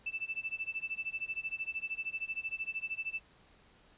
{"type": "tone with tremolo", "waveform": "sine", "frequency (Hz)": 2646, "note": "E7", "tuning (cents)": 6, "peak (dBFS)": -32, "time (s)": [0.06, 3.2], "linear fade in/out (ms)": 5, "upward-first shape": "sine", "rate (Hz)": 13, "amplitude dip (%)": 95, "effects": ["pink hiss -63 dBFS RMS until 3.97 s", "resampled to 8000 Hz"]}